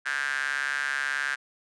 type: tone with high-pass filter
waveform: square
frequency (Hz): 69.3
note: C#2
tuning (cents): 0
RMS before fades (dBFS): -29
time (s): 0.05-1.36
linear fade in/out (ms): 20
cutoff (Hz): 1600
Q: 8.1
effects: resampled to 22050 Hz